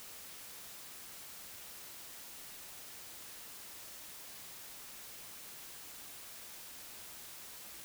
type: silence
effects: white hiss -50 dBFS RMS until 7.84 s